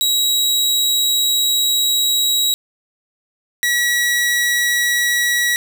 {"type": "tone pair in turn", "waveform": "sawtooth", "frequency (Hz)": [3855, 1927.5], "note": ["B7", "B6"], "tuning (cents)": [-43, -43], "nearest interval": "octave", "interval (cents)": 1200, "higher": "first", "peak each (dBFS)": -11, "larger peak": "neither", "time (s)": [[0.01, 2.54], [3.63, 5.56]], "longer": "first", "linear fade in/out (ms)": 0, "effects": ["7-bit"]}